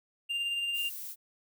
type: tone with tremolo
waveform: triangle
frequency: 2794 Hz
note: F7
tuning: in tune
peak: -27 dBFS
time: 0.29-0.9 s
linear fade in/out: 20 ms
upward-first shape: sine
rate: 18 Hz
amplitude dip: 30%
type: noise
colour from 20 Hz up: violet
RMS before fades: -41 dBFS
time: 0.73-1.16 s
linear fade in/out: 50 ms
effects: none